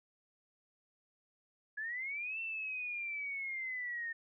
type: linear two-way sweep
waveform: sine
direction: up then down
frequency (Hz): 1675 to 2696 to 1823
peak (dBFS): -37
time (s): 1.77-4.13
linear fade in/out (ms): 10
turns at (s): 2.4
effects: none

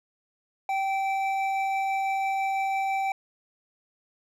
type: tone pair together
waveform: triangle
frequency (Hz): 777 / 2325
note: G5 / D7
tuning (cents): -16 / -18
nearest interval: octave + perfect fifth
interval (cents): 1898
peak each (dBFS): -23 / -32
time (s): 0.69-3.12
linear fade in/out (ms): 2
effects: none

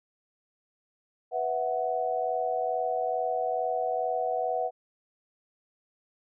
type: chord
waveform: sine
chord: B suspended fourth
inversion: none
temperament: just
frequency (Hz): 493.9 / 658.5 / 740.8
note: B4 / E5 / F#5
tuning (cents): 0 / -2 / +2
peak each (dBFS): -32 / -31 / -29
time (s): 1.31-4.71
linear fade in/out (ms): 50
effects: none

